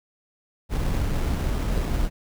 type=noise with sample-and-hold; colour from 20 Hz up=brown; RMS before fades=-24 dBFS; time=0.69-2.1 s; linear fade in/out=50 ms; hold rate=4410 Hz; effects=none